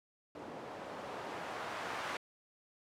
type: noise with low-pass filter sweep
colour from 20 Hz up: blue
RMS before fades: -43 dBFS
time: 0.35-2.17 s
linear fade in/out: 2 ms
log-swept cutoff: 490 to 1300 Hz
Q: 0.94
effects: high-pass 80 Hz 12 dB/octave